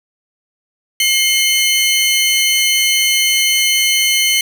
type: tone pair together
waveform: sawtooth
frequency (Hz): 2138 / 3033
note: C7 / F#7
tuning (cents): +37 / +42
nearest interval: tritone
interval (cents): 605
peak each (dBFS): -11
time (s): 1-4.41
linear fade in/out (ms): 2
effects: none